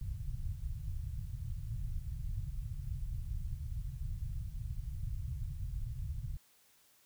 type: low-pass noise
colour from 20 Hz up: pink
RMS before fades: -39 dBFS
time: 0.01-6.37 s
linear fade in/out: 5 ms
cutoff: 140 Hz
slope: 48 dB/octave
effects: white hiss -67 dBFS RMS until 7.05 s